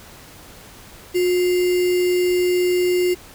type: tone with sample-and-hold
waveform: sine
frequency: 360 Hz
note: F#4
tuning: 47 cents flat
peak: -15 dBFS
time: 1.14-3.15 s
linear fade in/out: 20 ms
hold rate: 2450 Hz
effects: pink hiss -43 dBFS RMS until 3.34 s